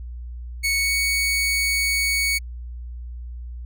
sawtooth tone with pitch glide, 2217 to 2230 Hz, C#7 to C#7, 0 to +10 cents, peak -16 dBFS, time 0.63-2.39 s, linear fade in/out 20 ms, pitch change +10 cents, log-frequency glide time 0.77-0.95 s, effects added 60 Hz sine -31 dBFS peak until 3.65 s

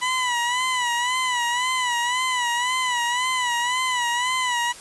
20% pulse tone with vibrato, 987.8 Hz, B5, in tune, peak -16 dBFS, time 0.01-4.73 s, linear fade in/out 20 ms, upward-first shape sine, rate 1.9 Hz, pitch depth 72 cents each way, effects white hiss -41 dBFS RMS until 4.8 s + resampled to 24000 Hz

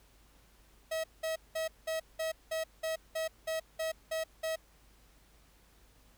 45% pulse tone bursts, 642 Hz, E5, 46 cents flat, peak -32 dBFS, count 12, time 0.91-4.56 s, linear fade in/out 10 ms, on 130 ms, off 190 ms, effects added 50 Hz sine -63 dBFS peak until 6.17 s + pink hiss -65 dBFS RMS until 6.17 s

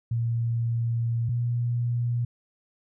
sine tone pair in turn, 116.54 / 119.82 Hz, A#2 / A#2, 0 / +48 cents, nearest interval unison, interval 48 cents, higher second, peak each -23 dBFS, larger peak neither, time 0.11-1.29 / 1.29-2.25 s, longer first, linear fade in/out 5 ms, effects none

